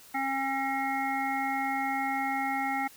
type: harmonic tone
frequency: 270 Hz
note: C#4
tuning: 45 cents flat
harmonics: 1 / 3 / 5 / 7 / 8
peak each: -35 / -30 / -38 / -37 / -35 dBFS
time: 0.14-2.88 s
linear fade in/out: 10 ms
effects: white hiss -53 dBFS RMS until 2.96 s